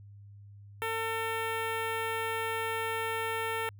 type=tone with notch filter; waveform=10% pulse; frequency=450 Hz; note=A4; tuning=39 cents sharp; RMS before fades=-33 dBFS; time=0.82-3.69 s; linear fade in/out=0 ms; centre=6100 Hz; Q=0.77; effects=added 101 Hz sine -48 dBFS peak until 3.79 s